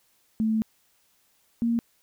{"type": "tone pair in turn", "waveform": "sine", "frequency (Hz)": [220, 233.1], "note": ["A3", "A#3"], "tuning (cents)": [0, 0], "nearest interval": "minor second", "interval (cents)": 100, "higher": "second", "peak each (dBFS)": -21, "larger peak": "neither", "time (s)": [[0.4, 0.62], [1.62, 1.79]], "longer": "first", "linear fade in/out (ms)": 0, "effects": ["white hiss -66 dBFS RMS until 2.02 s"]}